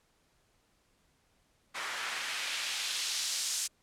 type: noise with band-pass filter sweep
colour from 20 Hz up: white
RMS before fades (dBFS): -35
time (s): 1.74-3.68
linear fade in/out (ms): 20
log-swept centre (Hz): 1300 to 6900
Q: 1.1
effects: pink hiss -71 dBFS RMS until 3.82 s + low-pass 11000 Hz 12 dB/octave